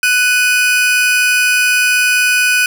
40% pulse tone pair together, 1488.1 / 2489 Hz, F#6 / D#7, +9 / 0 cents, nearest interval major sixth, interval 891 cents, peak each -12 dBFS, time 0.03-2.66 s, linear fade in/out 2 ms, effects 8-bit

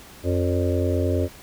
harmonic tone with a mistuned harmonic, 89.6 Hz, F2, 45 cents sharp, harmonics 1 / 3 / 4 / 5 / 6 / 7, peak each -22 / -27 / -28 / -29 / -30 / -30 dBFS, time 0.23-1.29 s, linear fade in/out 50 ms, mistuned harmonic 7, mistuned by -69 cents, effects pink hiss -45 dBFS RMS until 1.42 s

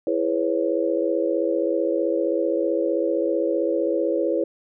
sine chord, C# minor seventh, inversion first, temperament just, 332.6 / 415.8 / 498.9 / 554.4 Hz, E4 / G#4 / B4 / C#5, +16 / +2 / +17 / 0 cents, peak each -24 / -27 / -25 / -25 dBFS, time 0.07-4.44 s, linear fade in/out 2 ms, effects none

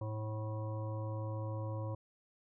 harmonic tone with a mistuned harmonic, 108.3 Hz, A2, 27 cents flat, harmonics 1 / 3 / 5 / 7 / 9 / 10, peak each -37 / -48 / -45 / -57 / -50 / -55 dBFS, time 0.01-1.95 s, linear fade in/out 5 ms, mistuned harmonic 10, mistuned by +17 cents, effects none

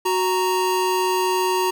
square tone pair together, 370 / 932.3 Hz, F#4 / A#5, 0 / 0 cents, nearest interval octave + major third, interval 1600 cents, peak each -22 dBFS, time 0.05-1.71 s, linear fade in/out 10 ms, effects 7-bit

